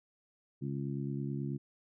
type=harmonic tone; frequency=69.3 Hz; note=C#2; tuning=in tune; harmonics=2 / 3 / 4 / 5; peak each=-36 / -40 / -42 / -44 dBFS; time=0.61-1.58 s; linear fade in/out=20 ms; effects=none